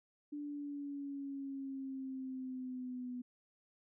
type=exponential sweep; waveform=sine; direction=down; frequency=293.7 to 246.9 Hz; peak=-40 dBFS; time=0.32-3.22 s; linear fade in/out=10 ms; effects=none